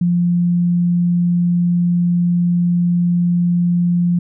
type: tone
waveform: sine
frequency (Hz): 174.61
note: F3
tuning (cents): 0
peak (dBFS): -12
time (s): 0.01-4.19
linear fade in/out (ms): 5
effects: none